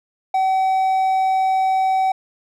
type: tone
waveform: triangle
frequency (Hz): 761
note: F#5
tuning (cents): +48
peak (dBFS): -13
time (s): 0.34-2.12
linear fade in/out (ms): 5
effects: none